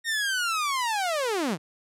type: linear sweep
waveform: sawtooth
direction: down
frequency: 1864.7 to 138.59 Hz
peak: -21 dBFS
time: 0.04-1.58 s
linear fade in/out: 50 ms
effects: low-pass 11000 Hz 12 dB/octave

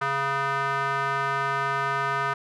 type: tone with band-pass filter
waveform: square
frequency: 138.1 Hz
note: C#3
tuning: 6 cents flat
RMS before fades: -26 dBFS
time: 0.01-2.34 s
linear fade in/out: 10 ms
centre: 1300 Hz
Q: 2.8
effects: none

